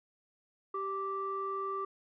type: tone with low-pass filter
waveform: square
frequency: 390.4 Hz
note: G4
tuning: 7 cents flat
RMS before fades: -36 dBFS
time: 0.74-1.85 s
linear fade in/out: 5 ms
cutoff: 1100 Hz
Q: 7.3
effects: none